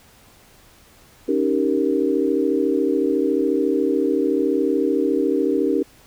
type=chord; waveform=sine; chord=Eb dominant seventh; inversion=third; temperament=equal; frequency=277.2 / 311.1 / 392 / 466.2 Hz; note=Db4 / Eb4 / G4 / Bb4; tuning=0 / 0 / 0 / 0 cents; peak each=-22 / -22 / -22 / -23 dBFS; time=1.28-5.83 s; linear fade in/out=10 ms; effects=pink hiss -51 dBFS RMS until 6.06 s